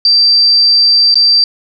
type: tone with dropouts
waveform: sine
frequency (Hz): 4686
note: D8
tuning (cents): -5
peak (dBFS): -5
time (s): 0.05-1.44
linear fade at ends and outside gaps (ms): 2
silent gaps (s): 1.143-1.155
effects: none